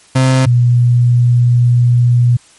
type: tone pair in turn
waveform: 35% pulse / sine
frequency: 130.81 / 121.38 Hz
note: C3 / B2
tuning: 0 / -30 cents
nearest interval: minor second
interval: 130 cents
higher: first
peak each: -6 dBFS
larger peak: neither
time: 0.15-0.46 / 0.46-2.37 s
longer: second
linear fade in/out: 10 ms
effects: white hiss -45 dBFS RMS until 2.58 s + MP3 48 kbps